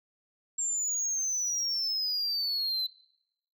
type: exponential sweep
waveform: sine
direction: down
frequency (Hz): 7459 to 4018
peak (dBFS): -25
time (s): 0.58-2.87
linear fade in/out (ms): 10
effects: noise-tail reverb RT60 0.8 s tail -24 dB re dry + tanh soft clip ceiling -27 dBFS